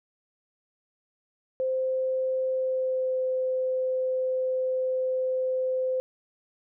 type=tone with pitch glide; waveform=sine; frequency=520 to 515.5 Hz; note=C5 to C5; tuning=-11 to -26 cents; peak=-24 dBFS; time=1.6-6 s; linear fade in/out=0 ms; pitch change=-15 cents; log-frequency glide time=2.51-3.2 s; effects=none